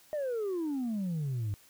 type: exponential sweep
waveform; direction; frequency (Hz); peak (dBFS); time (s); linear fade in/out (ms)
sine; down; 622.3 to 98; -28; 0.13-1.54; 0
effects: tanh soft clip ceiling -29 dBFS + white hiss -60 dBFS RMS until 1.69 s